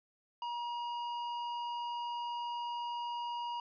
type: tone with tanh clipping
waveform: sine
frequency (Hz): 953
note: A#5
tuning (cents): +38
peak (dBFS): -38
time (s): 0.42-3.6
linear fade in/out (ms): 2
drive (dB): 13
effects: resampled to 11025 Hz